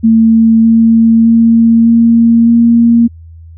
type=tone with pitch steps; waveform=sine; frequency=224.8 / 226.9 / 229 / 231.1 / 233.3 Hz; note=A3 / A#3 / A#3 / A#3 / A#3; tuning=+37 / -47 / -31 / -15 / +2 cents; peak=-3 dBFS; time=0.03-3.08 s; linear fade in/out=20 ms; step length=610 ms; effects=added 82 Hz sine -30 dBFS peak until 3.57 s